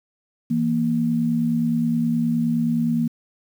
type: tone pair together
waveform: sine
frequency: 164.81 / 234.4 Hz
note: E3 / A#3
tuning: 0 / +10 cents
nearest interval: tritone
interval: 610 cents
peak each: -24 / -19 dBFS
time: 0.5-3.08 s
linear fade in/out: 10 ms
effects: 8-bit